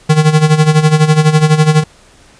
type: tone with tremolo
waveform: square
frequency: 154.4 Hz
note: D#3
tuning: 13 cents flat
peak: -4 dBFS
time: 0.09-1.84 s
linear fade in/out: 10 ms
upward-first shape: sine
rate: 12 Hz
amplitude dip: 75%
effects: pink hiss -44 dBFS RMS until 2.39 s + resampled to 22050 Hz